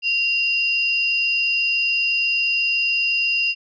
sine tone pair together, 2769 / 4957 Hz, F7 / D#8, -15 / -7 cents, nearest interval minor seventh, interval 1008 cents, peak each -18 / -25 dBFS, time 0.02-3.55 s, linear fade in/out 50 ms, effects none

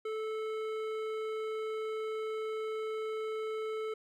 sine tone with hard clipping, 436.7 Hz, A4, 13 cents flat, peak -36 dBFS, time 0.05-3.94 s, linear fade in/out 5 ms, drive 12 dB, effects none

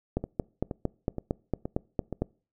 two click trains, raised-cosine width 2 ms, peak -19 / -13 dBFS, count 5 / 10, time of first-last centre 0.24-2.127 / 0.17-2.22 s, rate 2.12 / 4.39 Hz, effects noise-tail reverb RT60 0.4 s tail -25 dB re dry

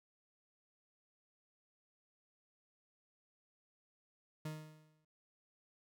40% pulse tone with exponential decay, 154.8 Hz, D#3, 9 cents flat, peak -38 dBFS, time 4.45-5.05 s, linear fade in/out 5 ms, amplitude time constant 130 ms, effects none

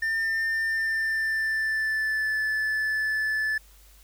triangle tone with pitch glide, 1801 to 1740.7 Hz, A6 to A6, +40 to -19 cents, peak -22 dBFS, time 0.02-3.58 s, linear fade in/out 5 ms, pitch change -59 cents, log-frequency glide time 0.63-2.39 s, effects added 50 Hz sine -52 dBFS peak until 4.03 s + white hiss -57 dBFS RMS until 4.03 s

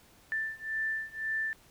sine beating tone pair, 1769 / 1770.9 Hz, A6 / A6, +9 / +11 cents, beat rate 1.9 Hz, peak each -35 / -34 dBFS, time 0.32-1.53 s, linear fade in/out 0 ms, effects pink hiss -60 dBFS RMS until 1.7 s

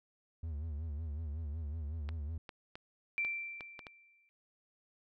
triangle tone with vibrato, 77 Hz, D#2, 17 cents flat, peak -35 dBFS, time 0.43-2.38 s, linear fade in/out 5 ms, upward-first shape sine, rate 5.4 Hz, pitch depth 130 cents each way
clicks, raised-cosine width 0.3 ms, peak -29 dBFS, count 7, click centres 2.09 / 2.492 / 2.755 / 3.249 / 3.608 / 3.792 / 3.868 s
sine tone with exponential decay, 2349 Hz, D7, in tune, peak -30 dBFS, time 3.18-4.29 s, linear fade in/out 0 ms, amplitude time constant 240 ms
effects none

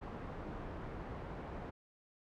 pink low-pass noise, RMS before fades -45 dBFS, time 0.01-1.71 s, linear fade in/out 20 ms, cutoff 1200 Hz, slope 12 dB/octave, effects none

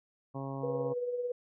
harmonic tone, 136.2 Hz, C#3, 30 cents flat, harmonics 1 / 2 / 3 / 4 / 5 / 6 / 7 / 8, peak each -39 / -41 / -46 / -45 / -47 / -49 / -48 / -49 dBFS, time 0.34-0.94 s, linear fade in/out 20 ms
sine tone with tremolo, 489.6 Hz, B4, 15 cents flat, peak -29 dBFS, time 0.63-1.32 s, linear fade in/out 5 ms, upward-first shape triangle, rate 18 Hz, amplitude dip 55%
effects none

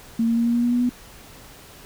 sine tone with pitch steps, 228.6 / 231 / 233.4 / 235.8 / 238.3 / 240.8 / 243.3 / 245.9 Hz, A#3 / A#3 / A#3 / A#3 / A#3 / B3 / B3 / B3, -34 / -16 / +2 / +20 / +38 / -44 / -26 / -7 cents, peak -17 dBFS, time 0.19-0.894 s, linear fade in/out 5 ms, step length 88 ms, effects pink hiss -45 dBFS RMS until 1.85 s

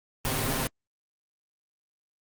pink noise with comb filter, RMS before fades -28 dBFS, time 0.25-0.67 s, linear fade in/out 0 ms, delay 7.6 ms, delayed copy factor +0.8, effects Opus 32 kbps

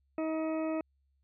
harmonic tone, 317.4 Hz, D#4, 35 cents sharp, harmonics 1 / 2 / 3 / 4 / 6 / 7 / 8, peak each -32 / -35 / -47 / -45 / -53 / -55 / -50 dBFS, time 0.18-0.81 s, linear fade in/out 2 ms, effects added 68 Hz sine -70 dBFS peak until 1.23 s

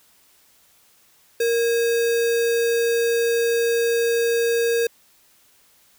sine tone with sample-and-hold, 466.2 Hz, A#4, in tune, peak -17 dBFS, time 1.4-4.87 s, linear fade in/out 5 ms, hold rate 2100 Hz, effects white hiss -57 dBFS RMS until 5.98 s

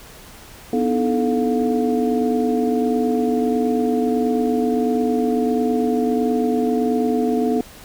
sine tone cluster, 246.7 / 295 / 316.5 / 435.8 / 711 Hz, B3 / D4 / D#4 / A4 / F5, -2 / +8 / +30 / -17 / +31 cents, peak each -19 / -27 / -27 / -21 / -27 dBFS, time 0.73-7.61 s, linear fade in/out 2 ms, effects pink hiss -42 dBFS RMS until 7.84 s

